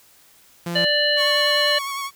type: tone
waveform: sawtooth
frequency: 171.7 Hz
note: F3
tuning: 29 cents flat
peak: -21 dBFS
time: 0.66-0.85 s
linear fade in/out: 5 ms
type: harmonic tone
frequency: 589 Hz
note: D5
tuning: 5 cents sharp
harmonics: 1 / 3 / 5 / 7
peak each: -22 / -22 / -22 / -22 dBFS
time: 0.75-1.79 s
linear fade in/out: 10 ms
type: tone with vibrato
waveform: sawtooth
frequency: 1108.7 Hz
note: C#6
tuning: in tune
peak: -22 dBFS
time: 1.16-2.11 s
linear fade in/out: 50 ms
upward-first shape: sine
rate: 9.9 Hz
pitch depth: 30 cents each way
effects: white hiss -53 dBFS RMS until 2.15 s